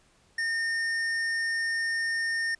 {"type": "tone with hard clipping", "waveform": "sine", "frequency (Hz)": 1825, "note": "A#6", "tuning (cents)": -37, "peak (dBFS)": -28, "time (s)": [0.38, 2.55], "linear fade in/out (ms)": 5, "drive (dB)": 10, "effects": ["pink hiss -63 dBFS RMS until 2.59 s", "resampled to 22050 Hz"]}